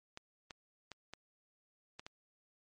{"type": "clicks", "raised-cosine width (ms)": 0.2, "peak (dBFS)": -29, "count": 6, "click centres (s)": [0.174, 0.508, 0.917, 1.136, 1.995, 2.065], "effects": ["MP3 48 kbps"]}